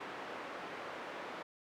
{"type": "band-pass noise", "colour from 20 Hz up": "pink", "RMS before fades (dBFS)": -45, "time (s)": [0, 1.43], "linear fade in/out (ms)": 10, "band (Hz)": [400, 2000], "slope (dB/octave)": 12, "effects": []}